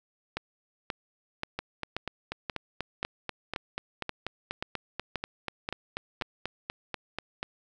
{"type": "two click trains", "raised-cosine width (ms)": 0.3, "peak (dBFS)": [-15, -16], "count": [12, 25], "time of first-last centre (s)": [[0.37, 6.221], [1.59, 7.429]], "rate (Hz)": [1.88, 4.11], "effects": []}